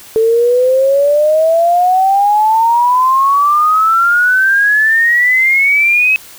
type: exponential sweep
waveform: sine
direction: up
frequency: 440 to 2573 Hz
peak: -7 dBFS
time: 0.16-6.16 s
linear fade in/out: 0 ms
effects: white hiss -36 dBFS RMS until 6.38 s